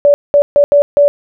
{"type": "tone bursts at uneven times", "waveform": "sine", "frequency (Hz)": 576, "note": "D5", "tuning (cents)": -34, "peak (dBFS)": -4, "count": 5, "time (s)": [[0.05, 0.14], [0.34, 0.42], [0.56, 0.64], [0.72, 0.82], [0.97, 1.08]], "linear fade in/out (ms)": 0, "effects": []}